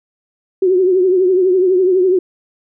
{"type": "tone with vibrato", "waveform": "sine", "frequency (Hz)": 370, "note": "F#4", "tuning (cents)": 0, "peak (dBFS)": -9, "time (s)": [0.62, 2.19], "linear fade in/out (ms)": 5, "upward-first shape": "triangle", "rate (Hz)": 12, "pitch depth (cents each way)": 85, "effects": []}